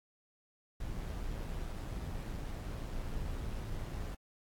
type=noise with amplitude modulation; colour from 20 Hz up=brown; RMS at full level=-38 dBFS; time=0.8-4.15 s; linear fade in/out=5 ms; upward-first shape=sine; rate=113 Hz; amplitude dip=30%; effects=AAC 64 kbps